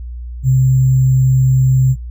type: tone with sample-and-hold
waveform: sine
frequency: 130.81 Hz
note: C3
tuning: in tune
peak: -8 dBFS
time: 0.43-1.96 s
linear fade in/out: 50 ms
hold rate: 7350 Hz
effects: noise-tail reverb RT60 0.1 s tail -17 dB re dry + added 60 Hz sine -24 dBFS peak until 2.1 s